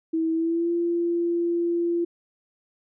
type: tone with pitch glide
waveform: sine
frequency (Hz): 324.3 to 342.4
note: E4 to F4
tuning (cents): -28 to -34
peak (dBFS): -21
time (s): 0.13-2.05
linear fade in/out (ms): 10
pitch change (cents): +94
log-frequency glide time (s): 0.33-0.71
effects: none